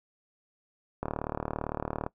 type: click train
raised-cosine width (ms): 1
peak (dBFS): -17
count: 40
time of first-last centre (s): 1.03-2.064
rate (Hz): 37.7
effects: noise-tail reverb RT60 0.1 s tail -20 dB re dry

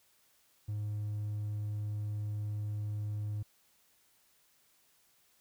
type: tone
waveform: triangle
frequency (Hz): 104.8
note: G#2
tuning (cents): +16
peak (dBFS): -31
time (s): 0.68-3.43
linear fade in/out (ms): 10
effects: tanh soft clip ceiling -28 dBFS + white hiss -69 dBFS RMS until 5.4 s

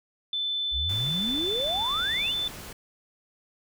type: tone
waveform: sine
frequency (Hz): 3520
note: A7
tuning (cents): 0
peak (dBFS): -26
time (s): 0.33-2.48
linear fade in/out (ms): 2
type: exponential sweep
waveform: sine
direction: up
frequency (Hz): 58.27 to 3237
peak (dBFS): -29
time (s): 0.71-2.35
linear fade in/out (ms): 50
type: noise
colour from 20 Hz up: pink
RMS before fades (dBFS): -41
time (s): 0.89-2.73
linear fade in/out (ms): 5
effects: none

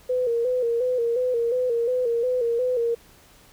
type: tone with vibrato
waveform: sine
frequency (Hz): 484.9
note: B4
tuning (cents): -32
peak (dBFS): -20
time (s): 0.09-2.95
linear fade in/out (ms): 10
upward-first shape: square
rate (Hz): 2.8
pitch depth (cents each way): 66
effects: pink hiss -53 dBFS RMS until 3.52 s

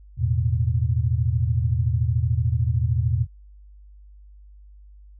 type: chord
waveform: sine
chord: E suspended fourth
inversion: none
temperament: equal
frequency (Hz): 82.41 / 110 / 123.47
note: E2 / A2 / B2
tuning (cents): 0 / 0 / 0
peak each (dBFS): -23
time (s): 0.17-3.27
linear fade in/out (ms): 50
effects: added 50 Hz sine -44 dBFS peak until 5.19 s

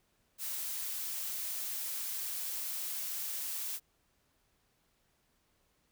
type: noise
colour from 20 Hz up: blue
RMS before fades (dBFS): -38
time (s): 0.38-3.8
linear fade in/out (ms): 50
effects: pink hiss -74 dBFS RMS until 5.91 s

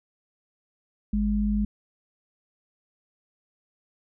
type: tone pair together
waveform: sine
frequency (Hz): 51.92 / 207.7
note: G#1 / G#3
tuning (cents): 0 / 0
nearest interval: 2 octaves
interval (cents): 2400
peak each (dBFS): -26 / -23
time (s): 1.13-1.65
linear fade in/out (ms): 5
effects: none

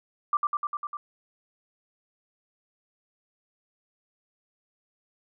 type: tone with echo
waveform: sine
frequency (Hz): 1180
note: D6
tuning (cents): +8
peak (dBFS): -20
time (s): 0.33-0.37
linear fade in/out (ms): 2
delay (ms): 100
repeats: 6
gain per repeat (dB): -2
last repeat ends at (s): 0.97
effects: none

